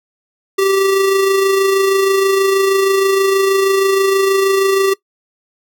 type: tone with amplitude modulation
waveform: square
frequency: 389.1 Hz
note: G4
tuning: 13 cents flat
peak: -10 dBFS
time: 0.58-4.94 s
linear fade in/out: 10 ms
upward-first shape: sine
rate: 26.3 Hz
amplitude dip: 35%
effects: noise-tail reverb RT60 0.1 s tail -21 dB re dry

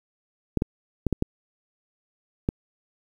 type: clicks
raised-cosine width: 3 ms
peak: -9 dBFS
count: 6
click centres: 0.573 / 0.621 / 1.067 / 1.127 / 1.224 / 2.489 s
effects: 8-bit

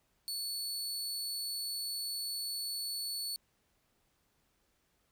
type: tone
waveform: sawtooth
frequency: 4435 Hz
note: C#8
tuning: in tune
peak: -33 dBFS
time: 0.28-3.36 s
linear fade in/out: 0 ms
effects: pink hiss -75 dBFS RMS until 5.11 s

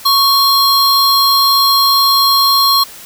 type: tone pair together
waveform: square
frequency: 1108.7 / 4186 Hz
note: C#6 / C8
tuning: 0 / 0 cents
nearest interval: octave + major seventh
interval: 2300 cents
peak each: -12 / -11 dBFS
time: 0.05-2.84 s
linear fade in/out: 10 ms
effects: white hiss -34 dBFS RMS until 3.05 s

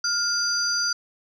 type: tone cluster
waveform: sine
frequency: 1408 / 4780 / 5990 Hz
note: F6 / D8 / F#8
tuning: +14 / +30 / +20 cents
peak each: -26 / -24 / -27 dBFS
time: 0.04-0.93 s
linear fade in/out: 5 ms
effects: tanh soft clip ceiling -12 dBFS

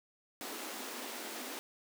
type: high-pass noise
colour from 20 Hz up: pink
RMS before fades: -43 dBFS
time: 0.41-1.59 s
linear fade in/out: 0 ms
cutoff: 220 Hz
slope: 96 dB/octave
effects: none

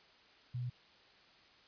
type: tone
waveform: sine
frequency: 123.47 Hz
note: B2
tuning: in tune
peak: -36 dBFS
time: 0.54-0.7 s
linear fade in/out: 10 ms
effects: white hiss -63 dBFS RMS until 1.67 s + resampled to 11025 Hz

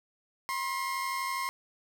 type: tone pair together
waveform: 30% pulse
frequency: 971.9 / 1064 Hz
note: B5 / C6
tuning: -28 / +29 cents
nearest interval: major second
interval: 157 cents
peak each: -36 / -29 dBFS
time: 0.49-1.49 s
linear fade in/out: 0 ms
effects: none

